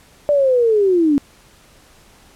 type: linear sweep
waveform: sine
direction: down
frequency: 593 to 274.6 Hz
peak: -11 dBFS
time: 0.29-1.18 s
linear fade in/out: 0 ms
effects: pink hiss -49 dBFS RMS until 2.35 s + low-pass 12000 Hz 12 dB/octave